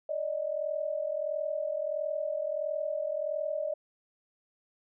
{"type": "tone pair together", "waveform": "sine", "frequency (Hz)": [581, 622.5], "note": ["D5", "D#5"], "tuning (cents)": [-19, 1], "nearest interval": "minor second", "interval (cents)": 120, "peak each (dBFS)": [-33, -32], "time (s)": [0.09, 3.74], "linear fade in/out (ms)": 5, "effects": []}